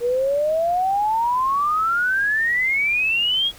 sine exponential sweep, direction up, 470.3 to 3344 Hz, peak -17 dBFS, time 0-3.52 s, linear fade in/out 50 ms, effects pink hiss -44 dBFS RMS until 3.58 s

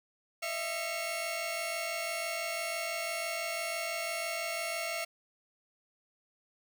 sawtooth tone cluster, 624 / 670 / 2194 / 2742 Hz, D#5 / E5 / C#7 / F7, +5 / +28 / -18 / -32 cents, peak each -39 / -33 / -35 / -38 dBFS, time 0.42-5.05 s, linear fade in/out 10 ms, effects 11-bit

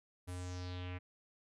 square tone with low-pass filter sweep, 90.1 Hz, F#2, 45 cents flat, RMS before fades -43 dBFS, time 0.27-0.99 s, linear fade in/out 20 ms, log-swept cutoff 11000 to 2200 Hz, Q 3.4, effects none

